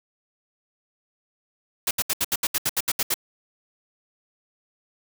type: noise bursts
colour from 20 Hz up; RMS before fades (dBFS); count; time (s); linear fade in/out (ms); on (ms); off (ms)
white; -23; 12; 1.87-3.142; 5; 40; 72
effects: none